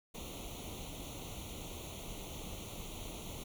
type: noise with comb filter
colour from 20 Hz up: pink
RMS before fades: -45 dBFS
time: 0.14-3.44 s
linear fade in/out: 10 ms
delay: 0.3 ms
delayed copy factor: +0.95
effects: none